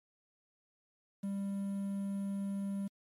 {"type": "tone with quantisation", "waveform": "triangle", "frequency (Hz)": 197.8, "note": "G3", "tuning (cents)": 16, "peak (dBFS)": -32, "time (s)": [1.23, 2.88], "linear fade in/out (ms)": 10, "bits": 10, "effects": ["MP3 64 kbps"]}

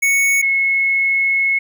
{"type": "tone pair in turn", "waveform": ["square", "sine"], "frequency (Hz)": [2217, 2183], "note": ["C#7", "C#7"], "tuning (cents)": [0, -27], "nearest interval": "unison", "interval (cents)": 27, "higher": "first", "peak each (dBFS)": -13, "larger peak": "neither", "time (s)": [[0.02, 0.42], [0.42, 1.59]], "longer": "second", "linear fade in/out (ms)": 10, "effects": ["9-bit"]}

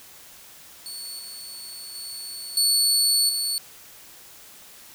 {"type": "tone with level steps", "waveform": "25% pulse", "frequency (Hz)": 4435, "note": "C#8", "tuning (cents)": 0, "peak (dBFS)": [-29, -32, -29, -13, -19], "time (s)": [0.86, 3.58], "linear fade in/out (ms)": 0, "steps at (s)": [1.19, 1.95, 2.57, 3.29], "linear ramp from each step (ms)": 2, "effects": ["white hiss -47 dBFS RMS until 4.94 s"]}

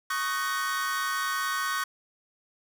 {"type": "chord", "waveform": "45% pulse", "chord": "D# minor seventh", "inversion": "third", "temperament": "equal with one note detuned", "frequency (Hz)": [1108.7, 1244.5, 1508.5, 1864.7], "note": ["C#6", "D#6", "F#6", "A#6"], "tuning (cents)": [0, 0, 33, 0], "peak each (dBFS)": [-31, -35, -32, -35], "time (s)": [0.1, 1.84], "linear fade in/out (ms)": 5, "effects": []}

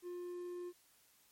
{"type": "tone", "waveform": "triangle", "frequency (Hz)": 354.2, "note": "F4", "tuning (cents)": 24, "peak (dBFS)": -40, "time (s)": [0.02, 0.73], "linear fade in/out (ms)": 50, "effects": ["white hiss -69 dBFS RMS until 1.31 s", "MP3 64 kbps"]}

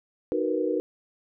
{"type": "chord", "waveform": "sine", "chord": "B major seventh", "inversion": "first", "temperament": "just", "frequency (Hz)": [308.7, 370.4, 463, 493.9], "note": ["D#4", "F#4", "A#4", "B4"], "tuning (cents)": [-14, 2, -12, 0], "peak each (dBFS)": -29, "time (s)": [0.32, 0.8], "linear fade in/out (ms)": 0, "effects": []}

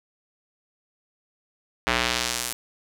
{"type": "tone with band-pass filter sweep", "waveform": "square", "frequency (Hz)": 60.3, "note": "B1", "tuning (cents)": -41, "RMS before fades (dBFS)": -26, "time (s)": [1.87, 2.53], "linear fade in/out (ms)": 0, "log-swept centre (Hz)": [2000, 11000], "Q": 0.86, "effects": []}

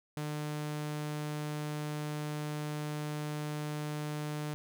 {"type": "tone", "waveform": "sawtooth", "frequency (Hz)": 150, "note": "D3", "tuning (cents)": 37, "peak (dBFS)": -31, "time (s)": [0.17, 4.54], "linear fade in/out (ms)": 0, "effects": []}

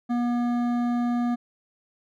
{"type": "tone with hard clipping", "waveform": "sine", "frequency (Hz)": 240.8, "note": "B3", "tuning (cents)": -44, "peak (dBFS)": -24, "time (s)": [0.09, 1.36], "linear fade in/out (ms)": 20, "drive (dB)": 11, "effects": []}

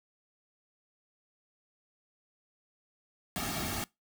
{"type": "noise with comb filter", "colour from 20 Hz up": "pink", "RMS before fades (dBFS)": -35, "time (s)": [3.36, 3.84], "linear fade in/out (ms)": 0, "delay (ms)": 2, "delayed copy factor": -0.8, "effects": ["noise-tail reverb RT60 0.2 s tail -23 dB re dry"]}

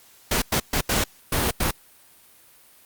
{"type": "noise bursts at uneven times", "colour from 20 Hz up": "pink", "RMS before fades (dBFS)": -22, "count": 6, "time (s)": [[0.31, 0.42], [0.52, 0.6], [0.73, 0.81], [0.89, 1.04], [1.32, 1.51], [1.6, 1.71]], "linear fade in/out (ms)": 5, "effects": ["white hiss -53 dBFS RMS until 2.85 s", "Opus 48 kbps"]}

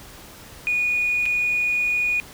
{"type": "tone with dropouts", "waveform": "sine", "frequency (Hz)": 2457, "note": "D#7", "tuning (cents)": -22, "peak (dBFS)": -18, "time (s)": [0.67, 2.2], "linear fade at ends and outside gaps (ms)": 0, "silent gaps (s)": [1.256, 1.261], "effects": ["tanh soft clip ceiling -14 dBFS", "pink hiss -43 dBFS RMS until 2.33 s"]}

